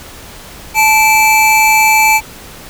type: tone pair together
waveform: square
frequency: 871 / 2328 Hz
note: A5 / D7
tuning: -18 / -16 cents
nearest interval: octave + perfect fourth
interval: 1702 cents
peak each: -10 dBFS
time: 0.74-2.21 s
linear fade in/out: 50 ms
effects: pink hiss -33 dBFS RMS until 2.69 s